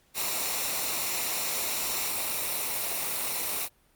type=noise with comb filter; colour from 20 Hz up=white; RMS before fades=-30 dBFS; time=0.14-3.69 s; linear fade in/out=50 ms; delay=0.62 ms; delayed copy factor=-0.5; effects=pink hiss -65 dBFS RMS until 3.95 s + Opus 48 kbps